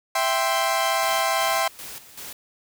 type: chord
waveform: sawtooth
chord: C major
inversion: first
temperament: equal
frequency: 659.3 / 784 / 1046.5 Hz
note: E5 / G5 / C6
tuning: 0 / 0 / 0 cents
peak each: -21 dBFS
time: 0.15-1.68 s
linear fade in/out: 5 ms
type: noise with tremolo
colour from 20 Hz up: white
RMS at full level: -37 dBFS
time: 1.02-2.33 s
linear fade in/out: 5 ms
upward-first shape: square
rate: 2.6 Hz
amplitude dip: 70%
effects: none